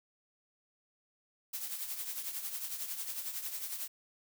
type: noise with tremolo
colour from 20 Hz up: blue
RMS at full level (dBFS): -37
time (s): 1.53-3.88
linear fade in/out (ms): 10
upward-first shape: triangle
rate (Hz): 11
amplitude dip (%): 65
effects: none